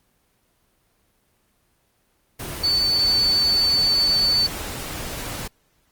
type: tone in noise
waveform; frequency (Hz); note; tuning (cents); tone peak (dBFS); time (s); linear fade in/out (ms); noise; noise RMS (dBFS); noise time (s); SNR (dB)
sine; 4504; C#8; +27; -16; 2.63-4.47; 10; pink; -31; 2.39-5.48; +12
effects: pink hiss -65 dBFS RMS until 5.91 s + Opus 24 kbps